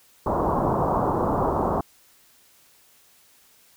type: low-pass noise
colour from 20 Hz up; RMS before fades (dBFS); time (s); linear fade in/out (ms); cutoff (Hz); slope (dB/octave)
white; -23; 0.26-1.81; 5; 1100; 48
effects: white hiss -57 dBFS RMS until 3.76 s